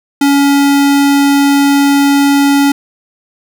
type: tone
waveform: square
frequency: 281.3 Hz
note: C#4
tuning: 26 cents sharp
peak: -7 dBFS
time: 0.21-2.72 s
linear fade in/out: 5 ms
effects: none